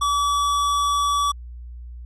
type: tone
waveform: square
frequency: 1146 Hz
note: D6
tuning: 43 cents flat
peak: -19 dBFS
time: 0.01-1.32 s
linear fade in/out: 10 ms
effects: added 60 Hz sine -34 dBFS peak until 2.05 s + low-pass 9000 Hz 12 dB/octave